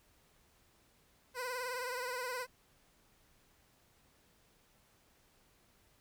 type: tone with vibrato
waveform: 15% pulse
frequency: 500 Hz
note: B4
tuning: 21 cents sharp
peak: -31 dBFS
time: 1.34-2.47 s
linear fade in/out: 50 ms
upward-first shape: triangle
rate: 19 Hz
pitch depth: 75 cents each way
effects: pink hiss -69 dBFS RMS until 6 s